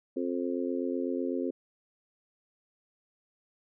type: harmonic tone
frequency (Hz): 88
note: F2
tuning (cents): +14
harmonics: 3 / 4 / 5 / 6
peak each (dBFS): -32 / -34 / -36 / -38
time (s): 0.16-1.51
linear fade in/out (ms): 10
effects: none